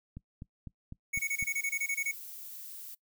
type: click train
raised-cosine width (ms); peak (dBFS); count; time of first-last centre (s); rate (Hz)
5; -30; 6; 0.17-1.426; 3.98
type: tone bursts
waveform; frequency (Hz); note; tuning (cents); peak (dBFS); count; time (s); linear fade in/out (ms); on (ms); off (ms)
square; 2221; C#7; +3; -30; 12; 1.13-2.116; 10; 62; 22
type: noise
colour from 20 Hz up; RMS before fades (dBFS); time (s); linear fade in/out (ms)
violet; -45; 1.16-2.95; 10
effects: noise-tail reverb RT60 0.1 s tail -21 dB re dry